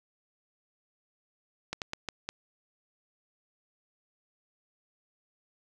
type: slowing click train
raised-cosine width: 0.2 ms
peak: -16 dBFS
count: 5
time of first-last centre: 1.73-2.29 s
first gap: 88 ms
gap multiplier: 1.32
effects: none